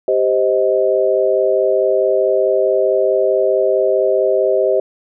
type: chord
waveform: sine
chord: C minor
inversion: second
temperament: just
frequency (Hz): 392.4 / 523.3 / 627.9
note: G4 / C5 / Eb5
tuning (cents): +2 / 0 / +16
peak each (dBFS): -16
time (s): 0.08-4.8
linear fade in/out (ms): 2
effects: none